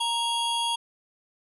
square tone pair together, 932.3 / 3322 Hz, A#5 / G#7, 0 / 0 cents, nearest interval octave + minor seventh, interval 2200 cents, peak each -28 dBFS, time 0-0.76 s, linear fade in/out 10 ms, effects resampled to 24000 Hz

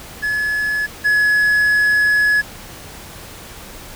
triangle tone pair in turn, 1705 / 1693.2 Hz, G#6 / G#6, +45 / +33 cents, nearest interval unison, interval 12 cents, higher first, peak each -15 / -10 dBFS, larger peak second, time 0.22-0.87 / 1.04-2.42 s, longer second, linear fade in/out 20 ms, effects pink hiss -36 dBFS RMS until 3.95 s

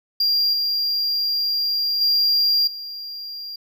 triangle tone with level steps, 4776 Hz, D8, 28 cents sharp, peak -15 / -18 / -14 / -29 dBFS, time 0.2-3.56 s, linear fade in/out 5 ms, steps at 0.53 / 2.01 / 2.67 s, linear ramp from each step 5 ms, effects none

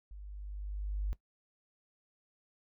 sine tone with level ramp, 50.1 Hz, G1, 38 cents sharp, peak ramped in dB -45 to -30 dBFS, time 0.11-1.13 s, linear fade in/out 0 ms, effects noise-tail reverb RT60 0.1 s tail -18 dB re dry

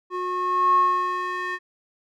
square tone with band-pass filter sweep, 363.3 Hz, F#4, 32 cents flat, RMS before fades -23 dBFS, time 0.1-1.59 s, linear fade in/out 50 ms, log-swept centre 810 to 1600 Hz, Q 8.3, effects none

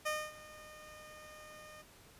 15% pulse tone with ADSR envelope, 611 Hz, D#5, 32 cents flat, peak -26 dBFS, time 0.05-1.83 s, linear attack 16 ms, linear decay 250 ms, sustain -19 dB, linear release 22 ms, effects pink hiss -60 dBFS RMS until 2.19 s + resampled to 32000 Hz

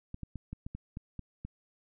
clicks, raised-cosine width 5 ms, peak -27 dBFS, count 9, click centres 0.144 / 0.233 / 0.357 / 0.53 / 0.665 / 0.75 / 0.971 / 1.193 / 1.45 s, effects none

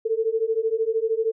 sine beating tone pair, 440 / 453 Hz, A4 / A#4, 0 / -50 cents, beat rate 13 Hz, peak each -24 / -23 dBFS, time 0.05-1.32 s, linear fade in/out 10 ms, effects none

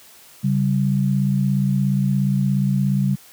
sine tone pair together, 137.7 / 194.74 Hz, C#3 / G3, -11 / -11 cents, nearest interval tritone, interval 600 cents, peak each -18 / -19 dBFS, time 0.43-3.16 s, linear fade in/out 20 ms, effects white hiss -47 dBFS RMS until 3.32 s + high-pass 80 Hz 12 dB/octave

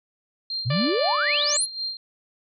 sine tone with tremolo, 4186 Hz, C8, in tune, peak -25 dBFS, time 0.5-1.97 s, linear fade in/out 2 ms, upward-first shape sine, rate 3.9 Hz, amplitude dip 70%
sine exponential sweep, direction up, 105.8 to 11390 Hz, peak -21 dBFS, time 0.65-1.66 s, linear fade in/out 20 ms
harmonic tone, 587 Hz, D5, 1 cent flat, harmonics 1 / 2 / 3 / 4 / 5 / 6 / 7 / 8, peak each -29 / -32 / -34 / -35 / -36 / -37 / -37 / -38 dBFS, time 0.7-1.57 s, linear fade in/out 5 ms
effects none

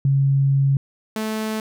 sine / sawtooth tone pair in turn, 137.6 / 217.9 Hz, C#3 / A3, -12 / -17 cents, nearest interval minor sixth, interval 795 cents, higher second, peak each -14 / -19 dBFS, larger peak first, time 0.05-0.77 / 1.16-1.6 s, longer first, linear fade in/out 2 ms, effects none

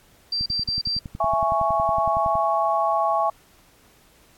sine tone bursts, 4699 Hz, D8, in tune, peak -22 dBFS, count 4, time 0.32-0.991 s, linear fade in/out 5 ms, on 140 ms, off 37 ms
click train, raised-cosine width 5 ms, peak -21 dBFS, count 22, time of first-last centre 0.41-2.354 s, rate 10.8 Hz
sine chord, C# minor, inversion first, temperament just, 665.2 / 831.5 / 1108.7 Hz, E5 / G#5 / C#6, +16 / +2 / 0 cents, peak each -23 dBFS, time 1.2-3.3 s, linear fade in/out 5 ms
effects pink hiss -56 dBFS RMS until 4.37 s + AAC 64 kbps

